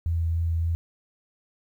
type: tone with vibrato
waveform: sine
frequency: 83.1 Hz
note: E2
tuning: 15 cents sharp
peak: -22 dBFS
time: 0.06-0.75 s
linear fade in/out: 0 ms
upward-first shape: triangle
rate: 3.5 Hz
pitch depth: 16 cents each way
effects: 10-bit